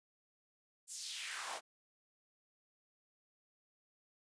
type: noise with high-pass filter sweep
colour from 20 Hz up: pink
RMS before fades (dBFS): -44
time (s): 0.87-1.61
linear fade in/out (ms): 50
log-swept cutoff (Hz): 8400 to 620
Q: 2.3
effects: resampled to 22050 Hz